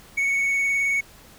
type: tone with vibrato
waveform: triangle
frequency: 2222 Hz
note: C#7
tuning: 4 cents sharp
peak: -18 dBFS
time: 0.17-1.01 s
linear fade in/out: 10 ms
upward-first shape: triangle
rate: 19 Hz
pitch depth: 18 cents each way
effects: pink hiss -49 dBFS RMS until 1.38 s